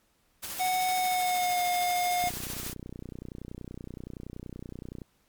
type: noise with tremolo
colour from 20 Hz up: white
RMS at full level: -36 dBFS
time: 0.42-2.74 s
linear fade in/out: 20 ms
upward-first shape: sine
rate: 13 Hz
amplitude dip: 35%
type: tone with pitch glide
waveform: square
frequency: 740 to 714.8 Hz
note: F#5 to F5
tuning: 0 to +40 cents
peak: -26 dBFS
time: 0.59-2.3 s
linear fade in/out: 20 ms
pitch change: -60 cents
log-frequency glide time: 0.94-1.63 s
type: click train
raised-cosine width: 3 ms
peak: -27 dBFS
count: 86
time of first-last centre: 2.24-5.018 s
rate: 30.6 Hz
effects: pink hiss -69 dBFS RMS until 5.28 s + MP3 96 kbps